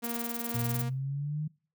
sawtooth tone with tremolo, 235.2 Hz, A#3, 16 cents sharp, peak -30 dBFS, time 0.02-0.9 s, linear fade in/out 20 ms, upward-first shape sine, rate 2.1 Hz, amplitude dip 30%
violet noise bursts, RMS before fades -35 dBFS, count 16, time 0.04-0.819 s, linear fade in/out 2 ms, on 29 ms, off 21 ms
sine exponential sweep, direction up, 116.54 to 155.56 Hz, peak -30 dBFS, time 0.54-1.48 s, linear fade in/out 10 ms
effects noise-tail reverb RT60 0.4 s tail -23 dB re dry

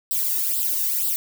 violet noise with flanger, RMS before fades -23 dBFS, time 0.11-1.16 s, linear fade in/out 0 ms, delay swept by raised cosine 0.23 to 1.1 ms, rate 2.1 Hz, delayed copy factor +0.8, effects none

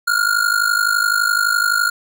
square ring-modulated tone, 1419 Hz, F6, 27 cents sharp, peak -12 dBFS, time 0.07-1.9 s, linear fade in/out 10 ms, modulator 25.9 Hz, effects none

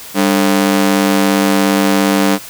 sawtooth ring-modulated tone, 245.7 Hz, B3, 9 cents flat, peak -3 dBFS, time 0.14-2.39 s, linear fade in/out 50 ms, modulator 48.6 Hz, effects white hiss -32 dBFS RMS until 2.49 s

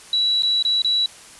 sine tone with dropouts, 3923 Hz, B7, 12 cents flat, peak -16 dBFS, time 0.13-1.06 s, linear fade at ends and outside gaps 2 ms, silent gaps 0.423-0.432 / 0.626-0.65 / 0.82-0.846 s, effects white hiss -43 dBFS RMS until 1.39 s + resampled to 24000 Hz

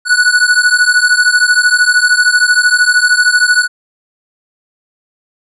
square beating tone pair, 1468 / 1481 Hz, F#6 / F#6, -14 / +1 cents, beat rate 13 Hz, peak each -11 dBFS, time 0.05-3.68 s, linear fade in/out 50 ms, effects resampled to 24000 Hz

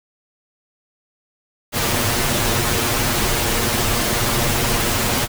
pink noise with comb filter, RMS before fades -19 dBFS, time 1.72-5.28 s, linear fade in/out 50 ms, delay 8.5 ms, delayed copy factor +0.75, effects none

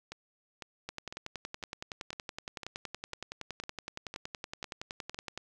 two click trains, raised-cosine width 0.2 ms, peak -21 / -24 dBFS, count 49 / 11, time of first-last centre 0.89-5.376 / 0.12-5.145 s, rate 10.7 / 1.99 Hz, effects none

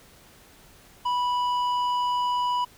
sine tone with tanh clipping, 984 Hz, B5, 7 cents flat, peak -24 dBFS, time 1.05-2.65 s, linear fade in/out 10 ms, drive 9 dB, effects pink hiss -53 dBFS RMS until 2.77 s

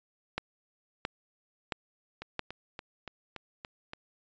two click trains, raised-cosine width 0.3 ms, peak -15 / -24 dBFS, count 4 / 7, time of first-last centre 0.38-2.393 / 2.22-3.934 s, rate 1.49 / 3.5 Hz, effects resampled to 16000 Hz

